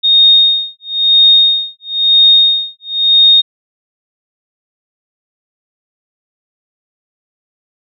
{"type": "tone with tremolo", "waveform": "sine", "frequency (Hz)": 3703, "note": "A#7", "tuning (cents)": -12, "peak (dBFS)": -3, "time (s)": [0.03, 3.42], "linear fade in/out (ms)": 20, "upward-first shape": "sine", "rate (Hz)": 1, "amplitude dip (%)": 100, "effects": []}